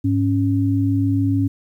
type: tone pair together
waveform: sine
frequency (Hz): 103.4 / 276.5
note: G#2 / C#4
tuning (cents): -7 / -4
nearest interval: octave + perfect fourth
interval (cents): 1703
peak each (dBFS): -18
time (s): 0.04-1.48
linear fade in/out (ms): 10
effects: 9-bit